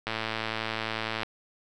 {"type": "click train", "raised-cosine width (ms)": 0.3, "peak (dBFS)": -14, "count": 130, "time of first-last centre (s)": [0.07, 1.232], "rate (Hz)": 111, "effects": []}